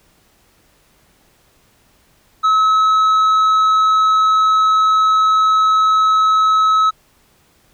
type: tone with tanh clipping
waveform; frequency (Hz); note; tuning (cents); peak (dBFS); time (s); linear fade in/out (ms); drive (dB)
sine; 1289; E6; -39; -11; 2.43-6.91; 20; 5
effects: pink hiss -55 dBFS RMS until 7.73 s